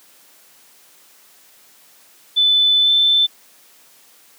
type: tone with pitch glide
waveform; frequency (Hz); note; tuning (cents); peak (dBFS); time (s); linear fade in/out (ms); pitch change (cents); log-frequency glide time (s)
sine; 3505 to 3533; A7 to A7; -7 to +6; -11; 2.36-3.27; 20; +13; 2.82-2.9
effects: white hiss -50 dBFS RMS until 4.38 s + high-pass 200 Hz 12 dB/octave